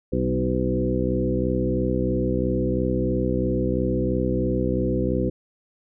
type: harmonic tone with a mistuned harmonic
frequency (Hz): 63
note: B1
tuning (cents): +35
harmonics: 1 / 2 / 3 / 4 / 5 / 6 / 8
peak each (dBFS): -28 / -28 / -28 / -28 / -28 / -28 / -28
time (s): 0.12-5.3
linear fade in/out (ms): 10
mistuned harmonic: 3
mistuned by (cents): +20
effects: none